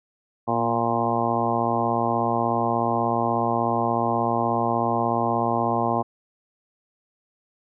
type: harmonic tone with a mistuned harmonic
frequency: 116.54 Hz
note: A#2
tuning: in tune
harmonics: 1 / 2 / 3 / 4 / 5 / 6 / 7 / 8 / 9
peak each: -31 / -28 / -30 / -31 / -30 / -27 / -27 / -31 / -28 dBFS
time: 0.47-6.03 s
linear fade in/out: 20 ms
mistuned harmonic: 2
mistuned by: +19 cents
effects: none